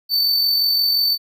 square tone with amplitude modulation, 4539 Hz, C#8, 40 cents sharp, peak -14 dBFS, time 0.09-1.18 s, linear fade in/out 50 ms, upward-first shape sine, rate 45.7 Hz, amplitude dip 35%, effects none

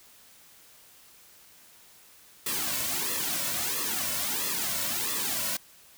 white noise with flanger, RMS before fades -30 dBFS, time 2.46-5.57 s, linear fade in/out 5 ms, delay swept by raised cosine 1.3 to 2.5 ms, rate 1.5 Hz, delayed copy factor -0.8, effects white hiss -55 dBFS RMS until 5.97 s

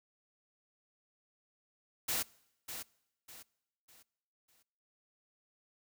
white noise with echo, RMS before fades -34 dBFS, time 2.08-2.23 s, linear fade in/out 10 ms, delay 600 ms, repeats 4, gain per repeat -9 dB, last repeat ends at 4.63 s, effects noise-tail reverb RT60 0.9 s tail -24 dB re dry

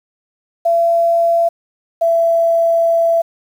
sine tone pair in turn, 676 / 668.6 Hz, E5 / E5, +43 / +24 cents, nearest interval unison, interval 19 cents, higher first, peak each -10 dBFS, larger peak neither, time 0.65-1.49 / 2.01-3.22 s, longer second, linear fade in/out 10 ms, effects 7-bit

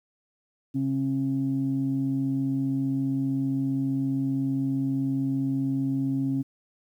sine tone pair together, 135.25 / 270.5 Hz, C#3 / C#4, -42 / -42 cents, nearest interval octave, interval 1200 cents, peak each -28 / -24 dBFS, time 0.74-6.43 s, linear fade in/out 20 ms, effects tanh soft clip ceiling -17 dBFS + 10-bit

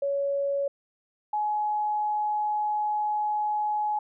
sine tone pair in turn, 560 / 843.4 Hz, C#5 / G#5, +18 / +26 cents, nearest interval perfect fifth, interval 708 cents, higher second, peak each -24 dBFS, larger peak neither, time 0.02-0.68 / 1.33-3.99 s, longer second, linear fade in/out 5 ms, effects none

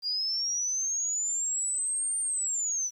sine linear two-way sweep, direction up then down, 4764 to 8870 to 5840 Hz, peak -27 dBFS, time 0.02-2.91 s, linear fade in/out 50 ms, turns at 2.19 s, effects 10-bit

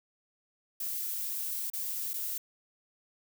violet noise with dropouts, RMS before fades -35 dBFS, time 0.8-2.38 s, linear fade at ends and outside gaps 5 ms, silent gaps 1.701-1.734 / 2.134-2.139 s, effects none

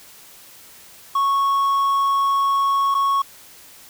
triangle tone with dropouts, 1105 Hz, C#6, 6 cents flat, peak -14 dBFS, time 1.15-3.22 s, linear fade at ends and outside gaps 5 ms, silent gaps 2.944-2.948 s, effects white hiss -45 dBFS RMS until 3.89 s

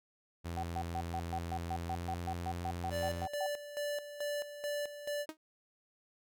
sawtooth tone with pitch glide, 85 to 86.84 Hz, F2 to F2, -46 to -9 cents, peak -34 dBFS, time 0.44-3.27 s, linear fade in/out 20 ms, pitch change +37 cents, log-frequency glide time 1.87-1.97 s
sine tone bursts, 759 Hz, F#5, 44 cents sharp, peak -35 dBFS, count 16, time 0.57-3.464 s, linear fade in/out 2 ms, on 59 ms, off 130 ms
square tone with tremolo, 584 Hz, D5, 10 cents flat, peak -35 dBFS, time 2.9-5.26 s, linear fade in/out 50 ms, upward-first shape square, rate 2.3 Hz, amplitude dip 70%
sawtooth tone with exponential decay, 313.5 Hz, D#4, 13 cents sharp, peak -33 dBFS, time 5.29-5.37 s, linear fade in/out 1 ms, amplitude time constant 17 ms
effects none

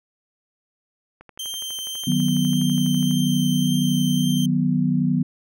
click train, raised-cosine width 0.5 ms, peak -28 dBFS, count 24, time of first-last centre 1.21-3.111 s, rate 12.1 Hz
sawtooth tone with vibrato, 3136 Hz, G7, in tune, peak -25 dBFS, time 1.39-4.46 s, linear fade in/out 5 ms, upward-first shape triangle, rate 1.8 Hz, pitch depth 11 cents each way
sine chord, B major, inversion first, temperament just, 154.34 / 185.21 / 246.9 Hz, D#3 / F#3 / B3, -14 / +2 / 0 cents, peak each -22 / -22 / -21 dBFS, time 2.07-5.23 s, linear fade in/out 5 ms
effects none

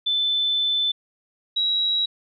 sine tone pair in turn, 3520 / 3869 Hz, A7 / B7, 0 / -36 cents, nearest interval major second, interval 164 cents, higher second, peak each -19 dBFS, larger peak neither, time 0.06-0.92 / 1.56-2.06 s, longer first, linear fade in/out 10 ms, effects none

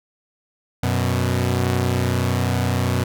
sawtooth tone pair together, 92.46 / 123.47 Hz, F#2 / B2, -1 / 0 cents, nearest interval perfect fourth, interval 501 cents, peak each -17 dBFS, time 0.83-3.04 s, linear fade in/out 5 ms, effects none

